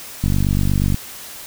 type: click train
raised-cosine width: 5 ms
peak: -6 dBFS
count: 35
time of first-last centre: 0.24-0.944 s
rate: 48.3 Hz
effects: white hiss -35 dBFS RMS until 1.46 s